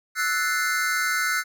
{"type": "chord", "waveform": "square", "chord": "F# half-diminished seventh", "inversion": "third", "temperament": "equal", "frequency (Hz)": [1318.5, 1480, 1760, 2093], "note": ["E6", "F#6", "A6", "C7"], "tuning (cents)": [0, 0, 0, 0], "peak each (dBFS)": [-30, -26, -32, -28], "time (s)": [0.15, 1.44], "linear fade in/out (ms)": 50, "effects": []}